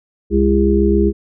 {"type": "harmonic tone", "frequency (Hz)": 67.5, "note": "C#2", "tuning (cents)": -45, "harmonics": [1, 3, 5, 6], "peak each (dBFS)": [-16, -16, -16, -16], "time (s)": [0.3, 1.13], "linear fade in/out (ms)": 50, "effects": []}